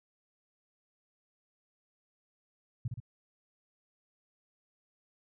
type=tone with echo; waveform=sine; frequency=120 Hz; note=B2; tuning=49 cents flat; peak=-30 dBFS; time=2.85-2.88 s; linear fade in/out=5 ms; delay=61 ms; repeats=2; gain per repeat=-4 dB; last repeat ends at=3.002 s; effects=none